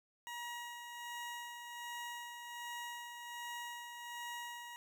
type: tone with tremolo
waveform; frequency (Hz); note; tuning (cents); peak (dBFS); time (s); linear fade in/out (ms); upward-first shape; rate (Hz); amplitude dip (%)
20% pulse; 954; A#5; +40; -37; 0.27-4.76; 0; sine; 1.3; 45
effects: none